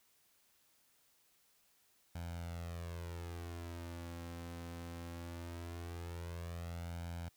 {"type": "tone with flanger", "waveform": "sawtooth", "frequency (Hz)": 85.3, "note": "F2", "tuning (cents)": -40, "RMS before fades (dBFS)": -45, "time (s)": [2.15, 7.29], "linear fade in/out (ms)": 5, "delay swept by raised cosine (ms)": [1.3, 3.9], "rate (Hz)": 0.2, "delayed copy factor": 0.7, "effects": ["white hiss -72 dBFS RMS until 7.36 s"]}